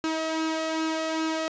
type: tone with flanger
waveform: sawtooth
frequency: 319.4 Hz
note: D#4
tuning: 45 cents sharp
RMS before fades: -28 dBFS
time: 0.04-1.48 s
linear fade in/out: 0 ms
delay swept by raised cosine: 0.72 to 1.63 ms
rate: 2.5 Hz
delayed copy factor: +0.5
effects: resampled to 16000 Hz + 9-bit